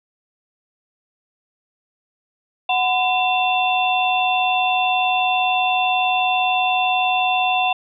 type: tone cluster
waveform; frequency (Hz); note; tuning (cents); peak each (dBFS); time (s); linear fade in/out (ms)
sine; 741 / 1010 / 2703 / 3525; F#5 / B5 / E7 / A7; +2 / +39 / +43 / +2; -18 / -26 / -21 / -26; 2.69-7.73; 5
effects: none